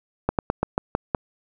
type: slowing click train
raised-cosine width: 1 ms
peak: -6 dBFS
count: 7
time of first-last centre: 0.29-1.148 s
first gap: 98 ms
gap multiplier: 1.15
effects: none